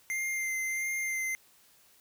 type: tone with vibrato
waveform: square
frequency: 2093 Hz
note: C7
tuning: in tune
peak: -31 dBFS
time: 0.1-1.35 s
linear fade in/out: 0 ms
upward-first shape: sine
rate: 1.5 Hz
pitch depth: 17 cents each way
effects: white hiss -62 dBFS RMS until 2 s